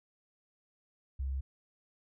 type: tone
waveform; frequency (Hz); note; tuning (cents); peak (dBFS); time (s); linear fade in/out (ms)
sine; 67; C2; +42; -32; 1.19-1.41; 10
effects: none